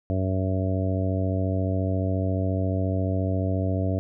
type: harmonic tone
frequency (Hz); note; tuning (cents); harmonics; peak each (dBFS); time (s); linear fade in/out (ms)
94.3; F#2; +33; 1 / 2 / 3 / 4 / 5 / 6 / 7; -24 / -31 / -30 / -38 / -36 / -35 / -33; 0.1-3.99; 0
effects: none